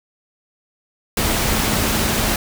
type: tone in noise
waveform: sine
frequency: 220.3 Hz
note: A3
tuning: 2 cents sharp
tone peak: -27 dBFS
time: 1.17-2.36 s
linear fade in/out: 2 ms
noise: pink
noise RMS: -19 dBFS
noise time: 1.17-2.36 s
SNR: -11 dB
effects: none